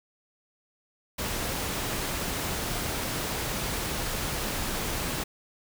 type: noise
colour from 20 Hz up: pink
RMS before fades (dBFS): -31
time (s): 1.18-5.24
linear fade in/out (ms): 10
effects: none